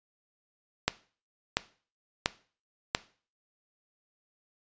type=click train; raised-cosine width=0.2 ms; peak=-6 dBFS; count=4; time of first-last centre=0.88-2.949 s; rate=1.45 Hz; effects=noise-tail reverb RT60 0.4 s tail -17 dB re dry + resampled to 16000 Hz